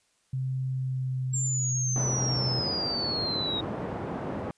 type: tone with pitch glide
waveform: sine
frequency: 130.81 to 127.16 Hz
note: C3 to C3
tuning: 0 to -49 cents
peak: -27 dBFS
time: 0.33-2.6 s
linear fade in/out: 5 ms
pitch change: -49 cents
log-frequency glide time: 0.67-2.08 s
type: exponential sweep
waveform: sine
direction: down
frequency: 7459 to 3769 Hz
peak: -28 dBFS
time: 1.33-3.61 s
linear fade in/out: 10 ms
type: band-pass noise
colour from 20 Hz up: pink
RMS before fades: -34 dBFS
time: 1.96-4.51 s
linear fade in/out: 0 ms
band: 120 to 900 Hz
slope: 12 dB/octave
effects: white hiss -69 dBFS RMS until 4.57 s + resampled to 22050 Hz